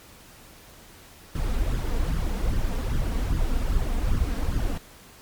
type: noise with flanger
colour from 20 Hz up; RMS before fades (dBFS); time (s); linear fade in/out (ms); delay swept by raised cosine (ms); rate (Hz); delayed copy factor
brown; -24; 1.35-4.78; 5; 0.6 to 4.4; 2.5; +0.7
effects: pink hiss -49 dBFS RMS until 5.21 s + MP3 96 kbps